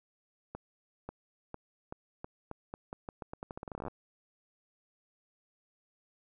accelerating click train, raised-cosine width 1 ms, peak -26 dBFS, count 26, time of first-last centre 0.55-3.882 s, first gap 540 ms, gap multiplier 0.84, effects none

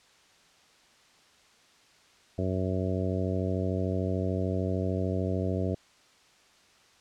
harmonic tone, 93.4 Hz, F#2, 17 cents sharp, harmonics 1 / 2 / 3 / 4 / 5 / 6 / 7, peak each -30 / -33 / -35 / -36 / -37 / -38 / -38 dBFS, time 2.38-5.75 s, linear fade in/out 5 ms, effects white hiss -60 dBFS RMS until 7 s + low-pass 6000 Hz 12 dB/octave

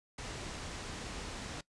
pink low-pass noise, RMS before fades -43 dBFS, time 0.18-1.61 s, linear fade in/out 5 ms, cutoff 8300 Hz, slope 24 dB/octave, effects noise-tail reverb RT60 0.1 s tail -20 dB re dry + resampled to 24000 Hz

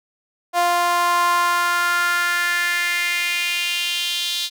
sawtooth tone with high-pass filter sweep, 349.2 Hz, F4, in tune, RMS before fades -20 dBFS, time 0.53-4.5 s, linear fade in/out 50 ms, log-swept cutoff 770 to 3700 Hz, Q 3.9, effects none

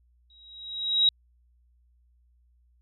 sine tone with exponential growth, 3830 Hz, A#7, 46 cents sharp, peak -15 dBFS, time 0.3-1.09 s, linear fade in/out 2 ms, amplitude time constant 170 ms, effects added 60 Hz sine -60 dBFS peak until 2.81 s + MP3 96 kbps

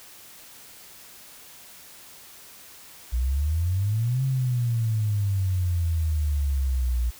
sine exponential two-way sweep, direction up then down, 58.27 to 134.8 to 58.27 Hz, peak -21 dBFS, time 3.12-7.11 s, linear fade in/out 20 ms, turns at 4.24 s, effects white hiss -47 dBFS RMS until 7.19 s

